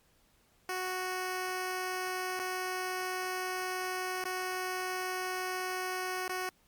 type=tone with dropouts; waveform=10% pulse; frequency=369.2 Hz; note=F#4; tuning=4 cents flat; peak=-25 dBFS; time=0.69-6.49 s; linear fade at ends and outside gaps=1 ms; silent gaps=2.392-2.397 / 4.241-4.254 / 6.28-6.294 s; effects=pink hiss -68 dBFS RMS until 6.67 s + MP3 96 kbps